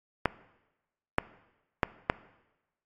clicks, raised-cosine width 0.5 ms, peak -7 dBFS, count 4, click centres 0.257 / 1.184 / 1.832 / 2.099 s, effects noise-tail reverb RT60 1.0 s tail -18 dB re dry + MP3 64 kbps

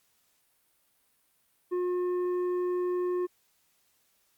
triangle tone with tanh clipping, 358.8 Hz, F4, 47 cents sharp, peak -28 dBFS, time 1.71-3.27 s, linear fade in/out 20 ms, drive 11 dB, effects white hiss -70 dBFS RMS until 4.37 s + Opus 48 kbps

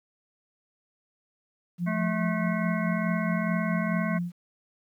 sine tone with tremolo, 174.61 Hz, F3, in tune, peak -25 dBFS, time 1.78-4.32 s, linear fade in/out 50 ms, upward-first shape sine, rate 4.7 Hz, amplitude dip 45%
harmonic tone, 216.8 Hz, A3, 25 cents flat, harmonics 1 / 3 / 5 / 7 / 9 / 10, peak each -29 / -34 / -36 / -37 / -39 / -39 dBFS, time 1.86-4.19 s, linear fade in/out 20 ms
effects 10-bit

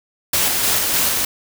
white noise with tremolo, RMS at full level -17 dBFS, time 0.33-1.25 s, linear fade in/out 5 ms, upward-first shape square, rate 3.3 Hz, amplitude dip 25%, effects none

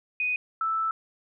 sine tone pair in turn, 2490 / 1319 Hz, D#7 / E6, +1 / +1 cents, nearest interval major seventh, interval 1100 cents, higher first, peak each -24 / -24 dBFS, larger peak neither, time 0.2-0.36 / 0.61-0.91 s, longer second, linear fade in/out 2 ms, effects none

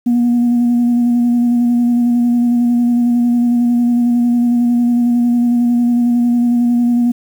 sine tone with vibrato, 240 Hz, B3, 49 cents flat, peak -8 dBFS, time 0.06-7.12 s, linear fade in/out 10 ms, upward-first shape square, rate 11 Hz, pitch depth 14 cents each way, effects tanh soft clip ceiling -7 dBFS + 7-bit

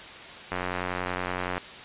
click train, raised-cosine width 0.5 ms, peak -14 dBFS, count 97, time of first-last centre 0.52-1.58 s, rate 90.6 Hz, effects white hiss -42 dBFS RMS until 1.84 s + resampled to 8000 Hz

